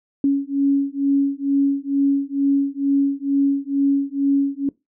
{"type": "beating tone pair", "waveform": "sine", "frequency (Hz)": [277.2, 279.4], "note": ["C#4", "C#4"], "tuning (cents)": [0, 14], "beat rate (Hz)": 2.2, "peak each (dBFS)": -19, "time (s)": [0.24, 4.69], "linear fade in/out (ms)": 2, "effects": ["noise-tail reverb RT60 0.2 s tail -21 dB re dry"]}